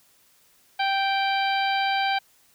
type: harmonic tone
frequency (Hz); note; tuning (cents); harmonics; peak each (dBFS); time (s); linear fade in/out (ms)
783; G5; -2; 1 / 2 / 3 / 4 / 5 / 6; -23 / -29 / -30 / -32 / -35 / -37; 0.79-2.19; 10
effects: white hiss -60 dBFS RMS until 2.54 s